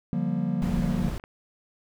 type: chord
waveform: triangle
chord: G minor seventh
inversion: second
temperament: just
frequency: 147 / 176.4 / 196 / 235.2 Hz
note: D3 / F3 / G3 / Bb3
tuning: +2 / +18 / 0 / +16 cents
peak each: -30 / -26 / -29 / -28 dBFS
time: 0.13-1.09 s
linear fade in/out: 0 ms
type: noise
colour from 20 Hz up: brown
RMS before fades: -31 dBFS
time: 0.62-1.18 s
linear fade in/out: 0 ms
type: clicks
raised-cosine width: 0.5 ms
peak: -29 / -34 / -26 dBFS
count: 3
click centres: 1.082 / 1.198 / 1.239 s
effects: none